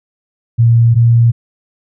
sine tone pair in turn, 116.54 / 117.19 Hz, A#2 / A#2, 0 / +10 cents, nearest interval unison, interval 10 cents, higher second, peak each -5 dBFS, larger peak neither, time 0.58-0.95 / 0.95-1.32 s, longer neither, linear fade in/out 20 ms, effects none

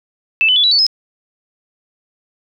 sine tone with pitch steps, 2637 / 3012 / 3440 / 3928 / 4486 / 5124 Hz, E7 / F#7 / A7 / B7 / C#8 / E8, 0 / +30 / -40 / -10 / +20 / -50 cents, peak -9 dBFS, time 0.41-0.866 s, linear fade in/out 0 ms, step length 76 ms, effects none

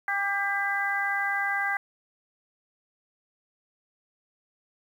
harmonic tone with a mistuned harmonic, 399.2 Hz, G4, 32 cents sharp, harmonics 2 / 3 / 4 / 5, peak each -31 / -35 / -28 / -30 dBFS, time 0.08-1.77 s, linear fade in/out 2 ms, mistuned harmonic 3, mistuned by -22 cents, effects 9-bit

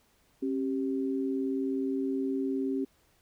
sine tone pair together, 270.1 / 389.2 Hz, C#4 / G4, -45 / -12 cents, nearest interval tritone, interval 633 cents, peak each -29 / -33 dBFS, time 0.42-2.85 s, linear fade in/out 10 ms, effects pink hiss -67 dBFS RMS until 3.21 s

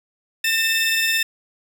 30% pulse tone cluster, 1808 / 2637 / 3634 Hz, A6 / E7 / A#7, +47 / 0 / -45 cents, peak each -19 / -18 / -24 dBFS, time 0.44-1.23 s, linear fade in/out 5 ms, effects none

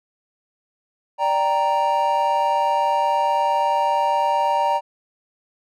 triangle chord, G minor, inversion second, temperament equal, 587.3 / 784 / 932.3 Hz, D5 / G5 / Bb5, 0 / 0 / 0 cents, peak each -22 / -21 / -17 dBFS, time 1.18-4.81 s, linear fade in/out 50 ms, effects none

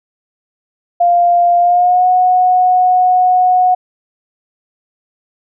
sine tone with pitch glide, 698.5 to 732 Hz, F5 to F#5, 0 to -19 cents, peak -7 dBFS, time 1-3.75 s, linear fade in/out 10 ms, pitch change +81 cents, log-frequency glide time 1.59-2.07 s, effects none

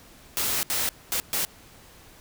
white noise bursts at uneven times, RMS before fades -26 dBFS, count 4, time 0.37-0.63 / 0.7-0.89 / 1.12-1.2 / 1.33-1.45 s, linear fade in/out 0 ms, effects pink hiss -51 dBFS RMS until 2.2 s

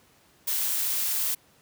blue noise, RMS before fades -27 dBFS, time 0.47-1.35 s, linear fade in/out 10 ms, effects pink hiss -60 dBFS RMS until 1.61 s + high-pass 80 Hz 12 dB/octave

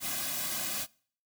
white noise with comb filter, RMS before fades -34 dBFS, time 0-0.87 s, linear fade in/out 50 ms, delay 2.2 ms, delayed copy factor -0.85, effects noise-tail reverb RT60 0.5 s tail -24 dB re dry

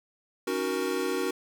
square chord, D# minor seventh, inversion third, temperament equal with one note detuned, 277.2 / 311.1 / 370 / 469.4 Hz, C#4 / D#4 / F#4 / A#4, 0 / 0 / 0 / +12 cents, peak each -35 / -37 / -31 / -33 dBFS, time 0.47-1.31 s, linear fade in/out 5 ms, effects none

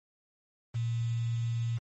sine tone with quantisation, 116.54 Hz, A#2, in tune, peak -28 dBFS, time 0.74-1.79 s, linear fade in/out 20 ms, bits 8, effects MP3 32 kbps

